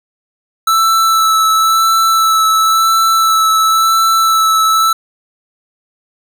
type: tone with vibrato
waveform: square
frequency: 1318.5 Hz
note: E6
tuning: in tune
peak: -9 dBFS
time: 0.67-4.93 s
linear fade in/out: 5 ms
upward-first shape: sine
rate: 0.96 Hz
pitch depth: 14 cents each way
effects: none